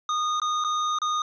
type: tone with dropouts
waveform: square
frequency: 1231 Hz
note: D#6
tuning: 19 cents flat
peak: -24 dBFS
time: 0.09-1.22 s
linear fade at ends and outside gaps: 2 ms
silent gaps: 0.4-0.417 / 0.64-0.646 / 0.987-1.017 s
effects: resampled to 16000 Hz + 10-bit